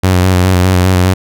sawtooth tone with vibrato, 91.8 Hz, F#2, 13 cents flat, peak -3 dBFS, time 0.03-1.14 s, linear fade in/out 10 ms, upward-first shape square, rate 4.9 Hz, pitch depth 31 cents each way, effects none

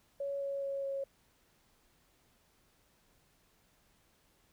sine tone with pitch steps, 559 / 555.5 / 551.9 / 548.4 Hz, C#5 / C#5 / C#5 / C#5, +14 / +4 / -8 / -19 cents, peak -34 dBFS, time 0.2-1.04 s, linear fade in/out 5 ms, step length 210 ms, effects pink hiss -70 dBFS RMS until 4.52 s

